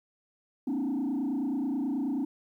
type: tone with frequency modulation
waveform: sine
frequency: 271.7 Hz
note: C#4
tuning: 35 cents flat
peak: -25 dBFS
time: 0.67-2.25 s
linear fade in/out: 5 ms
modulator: 29.3 Hz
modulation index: 1.3
effects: tanh soft clip ceiling -26 dBFS + 11-bit